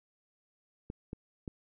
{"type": "clicks", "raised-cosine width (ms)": 3, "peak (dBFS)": -26, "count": 3, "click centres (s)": [0.901, 1.131, 1.478], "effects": []}